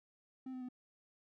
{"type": "tone with pitch steps", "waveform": "triangle", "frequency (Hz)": [260.2, 255.4, 250.8], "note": ["C4", "C4", "B3"], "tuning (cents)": [-9, -42, 27], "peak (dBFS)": -40, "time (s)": [0.46, 0.688], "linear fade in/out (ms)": 5, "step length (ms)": 76, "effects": []}